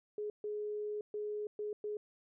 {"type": "tone bursts at uneven times", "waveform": "sine", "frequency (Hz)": 419.6, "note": "G#4", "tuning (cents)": 18, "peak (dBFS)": -36, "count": 5, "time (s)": [[0.18, 0.3], [0.44, 1.01], [1.14, 1.47], [1.59, 1.73], [1.84, 1.97]], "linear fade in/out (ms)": 2, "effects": []}